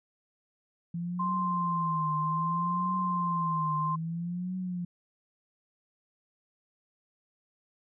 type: tone with vibrato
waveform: sine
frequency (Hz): 168.9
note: E3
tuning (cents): +42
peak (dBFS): -31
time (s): 0.94-4.85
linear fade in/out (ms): 5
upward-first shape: triangle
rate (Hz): 0.62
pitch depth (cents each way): 170
type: tone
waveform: sine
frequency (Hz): 1046.5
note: C6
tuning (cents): 0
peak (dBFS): -28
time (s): 1.19-3.96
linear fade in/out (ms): 10
effects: none